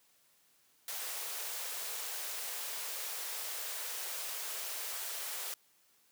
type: high-pass noise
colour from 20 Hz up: white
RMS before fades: -40 dBFS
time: 0.88-5.54 s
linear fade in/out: 2 ms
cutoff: 410 Hz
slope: 48 dB/octave
effects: white hiss -69 dBFS RMS until 6.11 s + high-pass 100 Hz 12 dB/octave